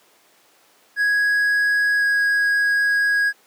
triangle tone with pitch glide, 1661.2 to 1650.7 Hz, G#6 to G#6, 0 to -11 cents, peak -14 dBFS, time 0.96-3.33 s, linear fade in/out 50 ms, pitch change -11 cents, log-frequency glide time 1.99-2.04 s, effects pink hiss -55 dBFS RMS until 3.46 s + high-pass 400 Hz 12 dB/octave

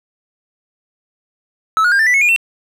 triangle tone with pitch steps, 1303 / 1445.8 / 1604.2 / 1780 / 1975 / 2191 / 2431 / 2698 Hz, E6 / F#6 / G6 / A6 / B6 / C#7 / D#7 / E7, -20 / -40 / +40 / +20 / 0 / -21 / -41 / +40 cents, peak -8 dBFS, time 1.77-2.362 s, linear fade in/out 0 ms, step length 74 ms, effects none

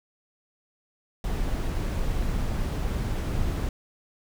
brown noise, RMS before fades -27 dBFS, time 1.24-3.69 s, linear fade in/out 2 ms, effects none

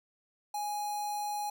square tone with notch filter, 830.6 Hz, G#5, in tune, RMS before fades -35 dBFS, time 0.54-1.5 s, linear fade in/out 5 ms, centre 2200 Hz, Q 0.87, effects none

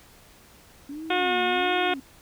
sine tone with vibrato, 273.8 Hz, C#4, 21 cents flat, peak -33 dBFS, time 0.89-2 s, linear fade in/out 5 ms, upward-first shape sine, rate 1.4 Hz, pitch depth 280 cents each way
harmonic tone, 361.5 Hz, F#4, 40 cents flat, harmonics 1 / 2 / 3 / 4 / 5 / 6 / 7 / 8 / 9 / 10, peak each -27 / -26 / -34 / -30 / -36 / -34 / -32 / -38 / -33 / -37 dBFS, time 1.1-1.94 s, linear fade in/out 5 ms
effects pink hiss -53 dBFS RMS until 2.21 s

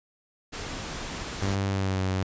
pink noise, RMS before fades -35 dBFS, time 0.52-1.56 s, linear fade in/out 20 ms
sawtooth tone with pitch glide, 98.2 to 94.2 Hz, G2 to F#2, +4 to +32 cents, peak -21 dBFS, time 1.42-2.23 s, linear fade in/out 0 ms, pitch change -72 cents, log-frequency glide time 1.67-2.01 s
effects resampled to 16000 Hz

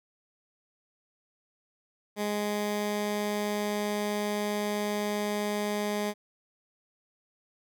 15% pulse tone, 207.7 Hz, G#3, in tune, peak -22 dBFS, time 2.16-6.14 s, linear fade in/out 50 ms, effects none

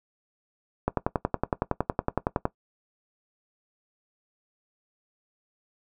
click train, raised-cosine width 1 ms, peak -9 dBFS, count 18, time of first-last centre 0.88-2.454 s, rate 10.8 Hz, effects noise-tail reverb RT60 0.1 s tail -17 dB re dry

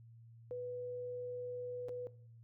sine tone with dropouts, 493.9 Hz, B4, in tune, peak -39 dBFS, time 0.51-2.07 s, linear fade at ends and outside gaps 0 ms, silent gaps 1.885-1.892 s, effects noise-tail reverb RT60 0.5 s tail -18 dB re dry + added 115 Hz sine -55 dBFS peak until 2.43 s

